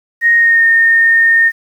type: tone with pitch glide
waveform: sine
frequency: 1864.7 to 1831.6 Hz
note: A#6 to A#6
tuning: 0 to -31 cents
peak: -6 dBFS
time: 0.21-1.52 s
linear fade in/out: 50 ms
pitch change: -31 cents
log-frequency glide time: 0.36-0.65 s
effects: 7-bit